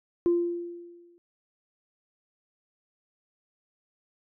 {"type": "tone with exponential decay", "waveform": "sine", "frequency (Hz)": 345.7, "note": "F4", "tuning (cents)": -18, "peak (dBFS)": -17, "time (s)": [0.26, 1.18], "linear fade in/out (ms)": 0, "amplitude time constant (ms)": 200, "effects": ["tanh soft clip ceiling -16 dBFS"]}